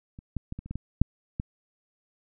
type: clicks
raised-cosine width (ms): 5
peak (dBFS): -30 / -18 / -21 / -24 / -30 / -21 / -19 / -6 / -17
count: 9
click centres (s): 0.189 / 0.367 / 0.524 / 0.59 / 0.66 / 0.71 / 0.756 / 1.016 / 1.399
effects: none